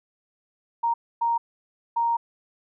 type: tone bursts at uneven times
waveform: sine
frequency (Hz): 932.3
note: A#5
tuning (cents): 0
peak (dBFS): -20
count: 3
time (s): 0.83-0.94 / 1.21-1.38 / 1.96-2.17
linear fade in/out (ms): 10
effects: none